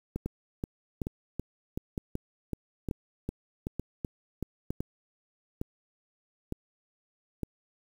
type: two click trains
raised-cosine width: 3 ms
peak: -19 / -19 dBFS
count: 9 / 13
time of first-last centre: 0.16-7.433 / 0.26-4.805 s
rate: 1.1 / 2.64 Hz
effects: 8-bit